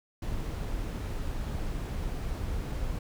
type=noise; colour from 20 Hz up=brown; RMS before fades=-33 dBFS; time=0.22-2.99 s; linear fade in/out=5 ms; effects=none